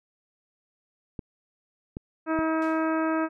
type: clicks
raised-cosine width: 3 ms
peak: -21 dBFS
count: 3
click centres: 1.192 / 1.969 / 2.39 s
type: harmonic tone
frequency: 319.6 Hz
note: D#4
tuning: 47 cents sharp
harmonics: 1 / 2 / 3 / 4 / 5 / 6 / 7 / 8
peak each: -25 / -30 / -34 / -32 / -35 / -46 / -45 / -45 dBFS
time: 2.26-3.29 s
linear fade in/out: 50 ms
type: noise with exponential decay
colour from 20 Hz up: blue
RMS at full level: -37 dBFS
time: 2.62-3.02 s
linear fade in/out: 0 ms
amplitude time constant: 85 ms
effects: low-pass 4000 Hz 12 dB/octave